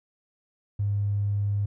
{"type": "tone", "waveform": "triangle", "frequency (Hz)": 101.7, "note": "G#2", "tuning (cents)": -36, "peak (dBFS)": -19, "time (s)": [0.79, 1.66], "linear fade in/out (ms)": 10, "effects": ["tanh soft clip ceiling -21 dBFS"]}